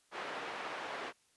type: band-pass noise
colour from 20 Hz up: pink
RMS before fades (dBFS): -42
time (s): 0.11-1.13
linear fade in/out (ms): 50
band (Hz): 530 to 2300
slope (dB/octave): 12
effects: white hiss -71 dBFS RMS until 1.36 s + resampled to 24000 Hz